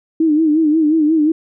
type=tone with vibrato; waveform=sine; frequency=311.1 Hz; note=D#4; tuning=in tune; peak=-10 dBFS; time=0.2-1.32 s; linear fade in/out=5 ms; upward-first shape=sine; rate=5.6 Hz; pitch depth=84 cents each way; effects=none